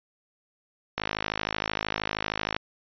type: click train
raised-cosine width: 0.3 ms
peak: -10 dBFS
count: 85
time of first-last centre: 0.98-2.565 s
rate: 53 Hz
effects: resampled to 11025 Hz